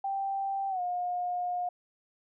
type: tone with pitch glide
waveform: sine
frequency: 784 to 714.8 Hz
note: G5 to F5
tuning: 0 to +40 cents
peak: -29 dBFS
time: 0.04-1.69 s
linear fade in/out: 5 ms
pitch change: -160 cents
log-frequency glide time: 0.69-0.81 s
effects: none